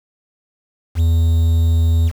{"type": "tone with quantisation", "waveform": "triangle", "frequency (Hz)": 82.41, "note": "E2", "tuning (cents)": 0, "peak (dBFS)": -9, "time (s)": [0.95, 2.12], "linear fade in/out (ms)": 50, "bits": 6, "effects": []}